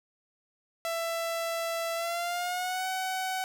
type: tone with pitch glide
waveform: sawtooth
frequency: 666 to 751.9 Hz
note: E5 to F#5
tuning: +18 to +28 cents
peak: -26 dBFS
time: 0.85-3.44 s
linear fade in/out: 0 ms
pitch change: +210 cents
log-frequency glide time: 1.94-2.87 s
effects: none